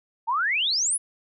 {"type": "exponential sweep", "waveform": "sine", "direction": "up", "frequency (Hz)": [862, 10800], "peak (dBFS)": -21, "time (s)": [0.27, 0.98], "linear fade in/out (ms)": 20, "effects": []}